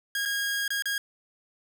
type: tone with dropouts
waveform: sawtooth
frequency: 1634 Hz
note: G#6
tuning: 29 cents flat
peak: -23 dBFS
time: 0.15-0.98 s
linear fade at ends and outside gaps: 2 ms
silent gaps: 0.253-0.257 / 0.679-0.704 / 0.823-0.856 s
effects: none